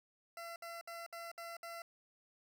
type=tone bursts; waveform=20% pulse; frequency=677 Hz; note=E5; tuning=46 cents sharp; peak=-40 dBFS; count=6; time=0.37-1.82 s; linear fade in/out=2 ms; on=190 ms; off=62 ms; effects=none